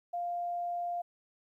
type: tone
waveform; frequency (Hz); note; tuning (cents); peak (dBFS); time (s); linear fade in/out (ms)
sine; 699; F5; +1; -32; 0.13-1.02; 10
effects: 12-bit